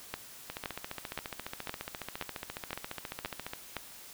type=two click trains; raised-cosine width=0.3 ms; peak=-21 / -18 dBFS; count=45 / 8; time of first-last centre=0.5-3.534 / 0.14-3.767 s; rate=14.5 / 1.93 Hz; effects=white hiss -50 dBFS RMS until 4.13 s